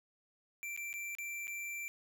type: tone with dropouts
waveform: square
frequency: 2349 Hz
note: D7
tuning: in tune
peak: -40 dBFS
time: 0.63-1.88 s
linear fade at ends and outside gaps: 0 ms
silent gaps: 0.764-0.775 / 0.929-0.939 / 1.151-1.185 / 1.471-1.479 s
effects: none